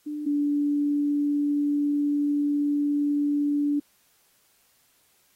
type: tone pair in turn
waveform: sine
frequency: 297.7 / 290.2 Hz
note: D4 / D4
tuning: +24 / -21 cents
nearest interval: unison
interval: 45 cents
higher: first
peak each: -29 / -21 dBFS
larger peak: second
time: 0.06-0.26 / 0.26-3.8 s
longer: second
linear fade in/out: 10 ms
effects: white hiss -64 dBFS RMS until 5.35 s + AAC 48 kbps